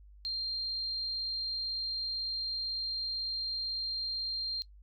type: tone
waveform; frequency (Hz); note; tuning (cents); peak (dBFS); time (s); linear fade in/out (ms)
sine; 4186; C8; 0; -32; 0.25-4.62; 0
effects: noise-tail reverb RT60 0.1 s tail -18 dB re dry + added 50 Hz sine -52 dBFS peak until 4.82 s